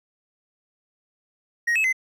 triangle tone with pitch steps, 1880 / 2587 / 2050 Hz, A#6 / E7 / C7, +14 / -33 / -36 cents, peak -17 dBFS, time 1.67-1.928 s, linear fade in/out 10 ms, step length 86 ms, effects none

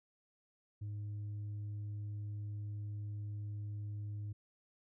sine tone with tanh clipping, 103.83 Hz, G#2, in tune, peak -40 dBFS, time 0.81-4.33 s, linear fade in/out 10 ms, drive 2 dB, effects none

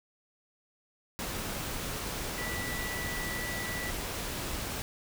sine tone in noise, 1962 Hz, B6, 12 cents flat, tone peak -37 dBFS, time 2.38-3.9 s, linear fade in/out 0 ms, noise pink, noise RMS -36 dBFS, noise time 1.19-4.82 s, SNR -4 dB, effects none

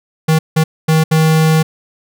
square tone bursts at uneven times, 158.5 Hz, D#3, 32 cents sharp, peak -9 dBFS, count 4, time 0.28-0.39 / 0.56-0.64 / 0.88-1.04 / 1.11-1.63 s, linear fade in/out 10 ms, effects none

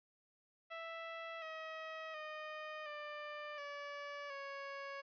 15% pulse tone with pitch steps, 660 / 637.5 / 615.8 / 594.8 / 574.6 / 555 Hz, E5 / D#5 / D#5 / D5 / D5 / C#5, +2 / +42 / -18 / +22 / -38 / +2 cents, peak -38 dBFS, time 0.7-5.02 s, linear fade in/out 20 ms, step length 720 ms, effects resampled to 11025 Hz

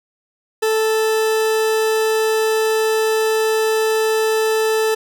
40% pulse tone, 439.2 Hz, A4, 3 cents flat, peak -14 dBFS, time 0.62-4.95 s, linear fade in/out 10 ms, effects none

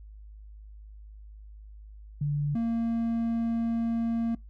sine / triangle tone pair in turn, 145.8 / 230.2 Hz, D3 / A#3, -12 / -22 cents, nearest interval minor sixth, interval 790 cents, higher second, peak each -25 / -23 dBFS, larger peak second, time 2.21-2.55 / 2.55-4.35 s, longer second, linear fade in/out 5 ms, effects noise-tail reverb RT60 0.2 s tail -25 dB re dry + added 52 Hz sine -44 dBFS peak until 4.49 s

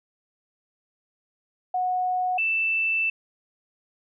sine tone pair in turn, 733 / 2654 Hz, F#5 / E7, -16 / +11 cents, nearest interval octave + minor seventh, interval 2227 cents, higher second, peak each -22 / -21 dBFS, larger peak second, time 1.74-2.38 / 2.38-3.1 s, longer second, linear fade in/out 5 ms, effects none

